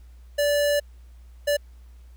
square tone bursts at uneven times, 581 Hz, D5, 19 cents flat, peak -20 dBFS, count 2, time 0.38-0.8 / 1.47-1.57 s, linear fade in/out 10 ms, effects added 60 Hz sine -44 dBFS peak until 2.16 s + pink hiss -64 dBFS RMS until 2.16 s

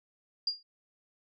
sine tone with exponential decay, 4812 Hz, D8, 41 cents sharp, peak -24 dBFS, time 0.47-0.63 s, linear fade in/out 5 ms, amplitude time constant 33 ms, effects none

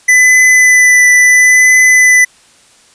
square tone with vibrato, 2000 Hz, B6, 21 cents sharp, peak -4 dBFS, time 0.08-2.25 s, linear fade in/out 10 ms, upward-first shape triangle, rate 0.73 Hz, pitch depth 14 cents each way, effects white hiss -45 dBFS RMS until 2.94 s + resampled to 22050 Hz

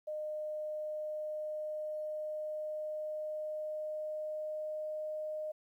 sine tone with pitch glide, 611 to 615.6 Hz, D#5 to D#5, -32 to -19 cents, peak -36 dBFS, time 0.07-5.52 s, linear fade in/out 10 ms, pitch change +13 cents, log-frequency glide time 0.47-5.12 s, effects 12-bit

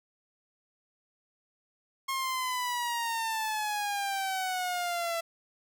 sawtooth exponential sweep, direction down, 1079 to 666 Hz, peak -26 dBFS, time 2.08-5.21 s, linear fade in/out 10 ms, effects none

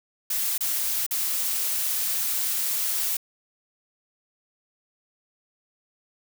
blue noise with dropouts, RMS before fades -26 dBFS, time 0.3-3.17 s, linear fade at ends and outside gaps 5 ms, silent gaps 0.58-0.607 / 1.065-1.109 s, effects none

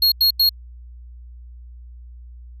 square tone bursts, 4294 Hz, C8, 44 cents sharp, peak -13 dBFS, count 3, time 0.02-0.493 s, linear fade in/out 5 ms, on 99 ms, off 88 ms, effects added 60 Hz sine -37 dBFS peak until 2.6 s

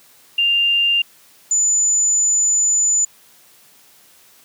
sine tone pair in turn, 2795 / 7000 Hz, F7 / A8, +1 / -10 cents, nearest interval octave + major third, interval 1589 cents, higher second, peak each -13 dBFS, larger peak neither, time 0.38-1.02 / 1.51-3.05 s, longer second, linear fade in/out 5 ms, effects white hiss -50 dBFS RMS until 4.44 s + high-pass 100 Hz 12 dB/octave

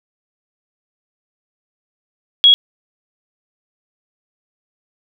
sine tone, 3322 Hz, G#7, in tune, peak -5 dBFS, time 2.44-2.54 s, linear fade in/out 0 ms, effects none

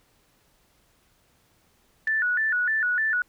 sine tone with vibrato, 1607 Hz, G6, 43 cents sharp, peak -21 dBFS, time 2.07-3.22 s, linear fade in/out 2 ms, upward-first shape square, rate 3.3 Hz, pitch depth 160 cents each way
click, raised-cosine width 0.2 ms, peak -26 dBFS, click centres 2.076 s
effects pink hiss -64 dBFS RMS until 3.28 s

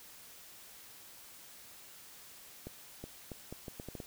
accelerating click train, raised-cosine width 2 ms, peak -29 dBFS, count 9, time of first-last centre 2.67-4.002 s, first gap 370 ms, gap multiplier 0.75, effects white hiss -54 dBFS RMS until 4.06 s

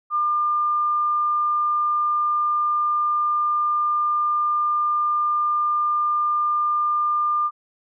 sine tone, 1200 Hz, D6, 37 cents sharp, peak -18 dBFS, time 0.1-7.51 s, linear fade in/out 50 ms, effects none

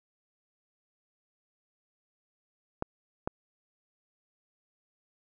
clicks, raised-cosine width 1 ms, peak -16 dBFS, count 2, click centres 2.824 / 3.275 s, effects none

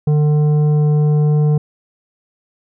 triangle tone with tanh clipping, 149.9 Hz, D3, 36 cents sharp, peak -12 dBFS, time 0.07-1.58 s, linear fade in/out 5 ms, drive 13 dB, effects none

